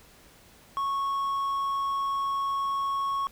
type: tone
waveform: triangle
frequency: 1103 Hz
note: C#6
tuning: 9 cents flat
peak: -24 dBFS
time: 0.77-3.27 s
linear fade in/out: 0 ms
effects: pink hiss -55 dBFS RMS until 3.31 s